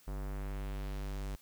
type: tone with low-pass filter sweep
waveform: square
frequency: 49.25 Hz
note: G1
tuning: 9 cents sharp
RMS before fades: -39 dBFS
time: 0.07-1.36 s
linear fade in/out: 10 ms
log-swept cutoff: 1200 to 10000 Hz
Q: 0.95
effects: white hiss -63 dBFS RMS until 1.41 s